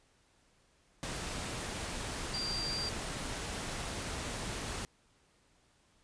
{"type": "tone in noise", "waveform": "sine", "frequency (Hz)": 4729, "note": "D8", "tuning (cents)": 11, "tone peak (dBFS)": -35, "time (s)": [2.34, 2.89], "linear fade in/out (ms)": 0, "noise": "pink", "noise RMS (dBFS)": -39, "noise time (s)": [1.03, 4.85], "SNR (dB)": 1, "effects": ["pink hiss -69 dBFS RMS until 6.03 s", "resampled to 22050 Hz"]}